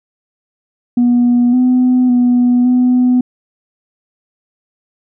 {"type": "tone with pitch steps", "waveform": "sine", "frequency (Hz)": [242.6, 252, 245.5, 249.8], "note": ["B3", "B3", "B3", "B3"], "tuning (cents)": [-31, 35, -10, 20], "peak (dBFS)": -6, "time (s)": [0.97, 3.21], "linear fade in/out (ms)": 5, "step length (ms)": 560, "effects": ["tanh soft clip ceiling -5 dBFS"]}